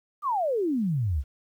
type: exponential sweep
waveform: sine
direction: down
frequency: 1244.5 to 62.3 Hz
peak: -23 dBFS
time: 0.22-1.24 s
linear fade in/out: 50 ms
effects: 10-bit